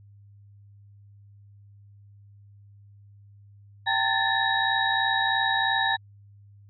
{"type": "tone cluster", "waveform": "sine", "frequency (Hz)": [780, 903, 1726, 1789, 3818], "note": ["G5", "A5", "A6", "A6", "A#7"], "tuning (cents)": [-9, 45, -34, 28, 41], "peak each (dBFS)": -28, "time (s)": [3.86, 5.97], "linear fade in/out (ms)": 20, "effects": ["added 101 Hz sine -49 dBFS peak until 6.69 s"]}